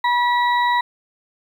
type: harmonic tone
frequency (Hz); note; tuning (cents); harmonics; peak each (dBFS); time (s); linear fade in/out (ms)
970; B5; -31; 1 / 2 / 4; -16 / -22 / -28; 0.04-0.81; 5
effects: 8-bit